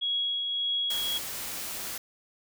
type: tone with tremolo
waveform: sine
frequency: 3322 Hz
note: G#7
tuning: in tune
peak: -25 dBFS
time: 0.01-1.19 s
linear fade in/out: 20 ms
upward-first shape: triangle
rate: 1.7 Hz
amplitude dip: 35%
type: noise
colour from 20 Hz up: white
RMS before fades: -36 dBFS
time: 0.9-1.98 s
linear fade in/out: 5 ms
effects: none